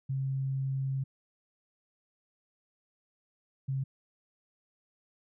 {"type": "tone bursts at uneven times", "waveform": "sine", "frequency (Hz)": 134.5, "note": "C3", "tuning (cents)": 48, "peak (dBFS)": -29, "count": 2, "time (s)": [[0.09, 1.04], [3.68, 3.84]], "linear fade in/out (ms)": 10, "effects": []}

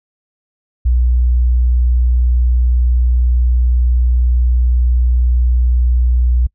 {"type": "tone", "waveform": "sine", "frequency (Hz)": 61, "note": "B1", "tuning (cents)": -21, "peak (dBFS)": -9, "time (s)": [0.85, 6.47], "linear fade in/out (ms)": 10, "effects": ["noise-tail reverb RT60 0.1 s tail -26 dB re dry"]}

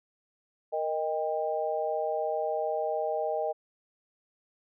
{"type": "chord", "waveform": "sine", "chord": "Eb major", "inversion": "second", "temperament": "equal with one note detuned", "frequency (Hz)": [466.2, 622.3, 795.4], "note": ["Bb4", "Eb5", "G5"], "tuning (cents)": [0, 0, 25], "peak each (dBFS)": [-33, -30, -33], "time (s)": [0.72, 3.53], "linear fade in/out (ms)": 20, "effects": []}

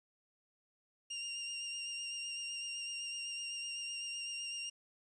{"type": "tone with vibrato", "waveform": "25% pulse", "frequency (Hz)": 2794, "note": "F7", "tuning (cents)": 0, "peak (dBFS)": -36, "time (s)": [1.1, 4.7], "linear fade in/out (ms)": 10, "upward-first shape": "sine", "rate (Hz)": 7.9, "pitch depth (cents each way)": 18, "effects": ["resampled to 24000 Hz", "11-bit"]}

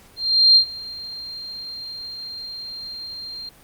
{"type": "tone with ADSR envelope", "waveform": "sine", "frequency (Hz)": 4186, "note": "C8", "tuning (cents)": 0, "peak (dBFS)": -8, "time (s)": [0.16, 3.49], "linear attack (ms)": 400, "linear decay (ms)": 87, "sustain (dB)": -22, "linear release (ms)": 3, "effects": ["pink hiss -50 dBFS RMS until 3.63 s", "Opus 48 kbps"]}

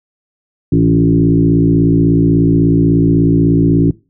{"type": "tone with frequency modulation", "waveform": "sine", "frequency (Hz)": 220, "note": "A3", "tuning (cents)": 0, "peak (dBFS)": -7, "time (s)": [0.72, 3.91], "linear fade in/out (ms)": 5, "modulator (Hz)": 56.4, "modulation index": 2.2, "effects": ["noise-tail reverb RT60 0.3 s tail -22 dB re dry"]}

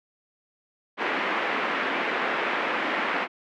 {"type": "band-pass noise", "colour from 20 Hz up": "white", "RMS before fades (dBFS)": -27, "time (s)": [0.97, 3.28], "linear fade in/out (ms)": 50, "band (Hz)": [230, 2300], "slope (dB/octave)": 24, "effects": []}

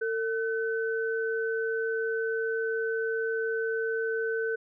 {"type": "tone pair together", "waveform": "sine", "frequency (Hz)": [450.7, 1516], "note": ["A4", "F#6"], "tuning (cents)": [42, 42], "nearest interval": "octave + major sixth", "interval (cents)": 2100, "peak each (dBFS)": [-28, -32], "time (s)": [0.01, 4.56], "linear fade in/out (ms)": 10, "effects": []}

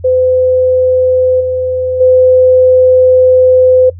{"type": "tone with level steps", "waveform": "sine", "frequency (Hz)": 510, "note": "C5", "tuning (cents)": -44, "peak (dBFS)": [-6, -11, -3], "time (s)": [0.04, 3.9], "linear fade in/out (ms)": 10, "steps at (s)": [1.4, 2], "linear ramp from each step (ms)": 10, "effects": ["noise-tail reverb RT60 0.1 s tail -21 dB re dry", "added 87 Hz sine -26 dBFS peak until 3.99 s"]}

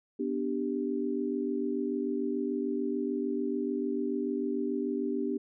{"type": "chord", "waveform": "sine", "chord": "G major", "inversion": "first", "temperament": "equal", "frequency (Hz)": [246.9, 293.7, 392], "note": ["B3", "D4", "G4"], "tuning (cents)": [0, 0, 0], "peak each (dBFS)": -33, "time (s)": [0.19, 5.38], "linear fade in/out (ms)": 10, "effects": []}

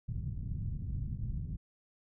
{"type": "low-pass noise", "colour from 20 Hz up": "white", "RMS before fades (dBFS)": -37, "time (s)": [0.08, 1.57], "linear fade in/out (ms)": 10, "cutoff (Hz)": 140, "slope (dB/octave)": 24, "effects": []}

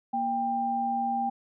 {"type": "tone pair together", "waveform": "sine", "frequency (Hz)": [235.8, 793], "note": ["A#3", "G5"], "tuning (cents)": [20, 20], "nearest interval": "octave + major sixth", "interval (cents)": 2100, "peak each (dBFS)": [-33, -26], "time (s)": [0.13, 1.3], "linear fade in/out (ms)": 10, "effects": []}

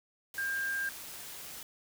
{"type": "tone in noise", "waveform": "sine", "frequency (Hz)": 1600, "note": "G6", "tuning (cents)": 35, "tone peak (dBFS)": -31, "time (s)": [0.38, 0.89], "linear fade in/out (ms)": 2, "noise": "white", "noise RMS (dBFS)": -45, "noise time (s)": [0.34, 1.63], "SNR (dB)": 11, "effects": []}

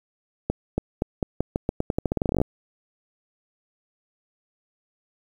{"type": "accelerating click train", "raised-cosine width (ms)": 2, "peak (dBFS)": -9, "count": 22, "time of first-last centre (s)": [0.5, 2.416], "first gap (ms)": 280, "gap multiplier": 0.86, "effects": ["8-bit"]}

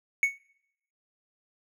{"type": "tone with exponential decay", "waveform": "triangle", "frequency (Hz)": 2217, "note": "C#7", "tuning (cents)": 0, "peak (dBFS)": -15, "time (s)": [0.23, 0.38], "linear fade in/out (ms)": 1, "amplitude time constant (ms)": 32, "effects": ["noise-tail reverb RT60 0.8 s tail -25 dB re dry"]}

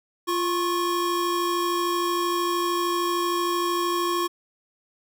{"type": "tone pair together", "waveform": "square", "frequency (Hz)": [347.3, 1095], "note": ["F4", "C#6"], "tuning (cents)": [-10, -22], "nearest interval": "octave + minor sixth", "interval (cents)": 1988, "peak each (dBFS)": -26, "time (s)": [0.27, 4.28], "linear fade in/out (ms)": 20, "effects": []}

